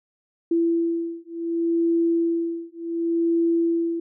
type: beating tone pair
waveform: sine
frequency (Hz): 334.8 / 335.48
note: E4 / E4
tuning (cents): +27 / +30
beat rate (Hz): 0.68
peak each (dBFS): -23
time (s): 0.51-4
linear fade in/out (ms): 5
effects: none